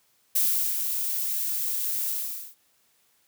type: noise with ADSR envelope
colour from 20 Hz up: violet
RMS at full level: -22 dBFS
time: 0.35-2.55 s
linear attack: 9 ms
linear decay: 390 ms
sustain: -6 dB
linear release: 450 ms
effects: white hiss -66 dBFS RMS until 3.27 s + high-pass 60 Hz 12 dB/octave